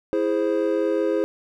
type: chord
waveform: triangle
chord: E augmented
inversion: none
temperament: equal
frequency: 329.6 / 415.3 / 523.3 Hz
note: E4 / G#4 / B#4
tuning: 0 / 0 / 0 cents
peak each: -22 dBFS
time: 0.13-1.24 s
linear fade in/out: 0 ms
effects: none